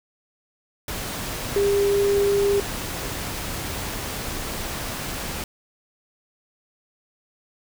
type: tone in noise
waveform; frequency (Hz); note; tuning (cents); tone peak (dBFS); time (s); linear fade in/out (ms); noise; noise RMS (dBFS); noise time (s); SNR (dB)
sine; 401.8; G4; +43; -17; 1.56-2.6; 2; pink; -30; 0.88-5.44; +10
effects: none